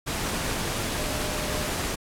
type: tone in noise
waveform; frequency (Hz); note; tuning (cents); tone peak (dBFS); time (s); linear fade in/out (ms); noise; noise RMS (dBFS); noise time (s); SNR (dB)
sine; 607; D#5; -43; -37; 0.97-1.69; 20; pink; -29; 0.06-1.96; -11
effects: low-pass 12000 Hz 12 dB/octave + AAC 64 kbps